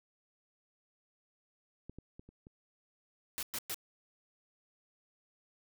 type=clicks; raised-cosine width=3 ms; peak=-32 / -34 / -36 / -42 / -40 dBFS; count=5; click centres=1.896 / 1.986 / 2.195 / 2.29 / 2.469 s
type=noise bursts; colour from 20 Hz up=white; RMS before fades=-38 dBFS; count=3; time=3.38-3.744 s; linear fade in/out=0 ms; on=48 ms; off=110 ms
effects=none